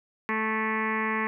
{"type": "tone with frequency modulation", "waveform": "sine", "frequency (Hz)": 657, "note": "E5", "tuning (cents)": -6, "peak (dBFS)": -24, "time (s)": [0.29, 1.27], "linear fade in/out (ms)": 0, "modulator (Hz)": 219, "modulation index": 7.1, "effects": []}